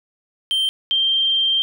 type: tone pair in turn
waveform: triangle / sine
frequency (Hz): 3136 / 3161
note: G7 / G7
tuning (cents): 0 / +14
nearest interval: unison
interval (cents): 14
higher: second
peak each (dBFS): -15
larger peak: neither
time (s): 0.51-0.69 / 0.91-1.62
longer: second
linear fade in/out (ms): 0
effects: none